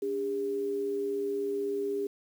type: tone pair together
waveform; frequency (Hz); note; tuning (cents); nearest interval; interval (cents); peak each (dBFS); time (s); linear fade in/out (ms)
sine; 287.1 / 403.4; D4 / G4; -39 / +50; tritone; 589; -38 / -29; 0.02-2.07; 5
effects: 9-bit